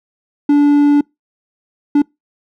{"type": "tone bursts at uneven times", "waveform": "triangle", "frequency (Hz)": 289.7, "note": "D4", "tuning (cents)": -24, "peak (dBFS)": -5, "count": 2, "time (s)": [[0.49, 1.01], [1.95, 2.02]], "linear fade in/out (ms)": 5, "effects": ["noise-tail reverb RT60 0.2 s tail -26 dB re dry"]}